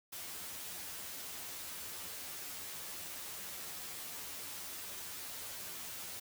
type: noise with comb filter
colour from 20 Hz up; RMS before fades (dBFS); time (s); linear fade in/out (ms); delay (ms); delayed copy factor
white; -45; 0.12-6.2; 10; 11; +0.85
effects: none